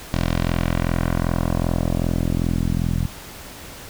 10% pulse tone with low-pass filter sweep, 42.6 Hz, F1, 42 cents flat, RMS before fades -21 dBFS, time 0.14-3.06 s, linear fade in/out 0 ms, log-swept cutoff 5500 to 160 Hz, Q 1.1, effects pink hiss -38 dBFS RMS until 3.89 s

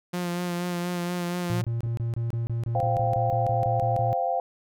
sawtooth tone with vibrato, 175.9 Hz, F3, 13 cents sharp, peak -23 dBFS, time 0.13-1.62 s, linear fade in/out 10 ms, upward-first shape sine, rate 4.2 Hz, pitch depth 24 cents each way
triangle tone bursts, 116.5 Hz, A#2, 1 cent flat, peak -23 dBFS, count 16, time 1.5-4.13 s, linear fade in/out 0 ms, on 140 ms, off 26 ms
clicks, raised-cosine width 3 ms, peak -30 dBFS, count 10, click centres 1.864 / 2.338 / 2.465 / 2.685 / 2.756 / 2.87 / 2.973 / 3.037 / 3.069 / 3.541 s
sine chord, C suspended fourth, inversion none, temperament equal, 523.3 / 698.5 / 784 Hz, C5 / F5 / G5, 0 / 0 / 0 cents, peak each -29 / -26 / -28 dBFS, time 2.75-4.4 s, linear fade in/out 2 ms
effects none

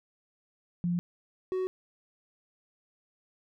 sine / triangle tone pair in turn, 174.61 / 372.5 Hz, F3 / F#4, 0 / +12 cents, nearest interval octave + minor second, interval 1312 cents, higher second, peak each -26 dBFS, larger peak neither, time 0.84-0.99 / 1.52-1.67 s, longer neither, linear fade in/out 0 ms, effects none

